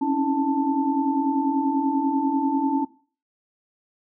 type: tone cluster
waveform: sine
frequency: 268.7 / 278.9 / 322.6 / 884 Hz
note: C4 / C#4 / E4 / A5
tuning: +46 / +11 / -37 / +8 cents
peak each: -28 / -22 / -28 / -26 dBFS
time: 0.01-2.85 s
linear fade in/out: 10 ms
effects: noise-tail reverb RT60 0.4 s tail -18 dB re dry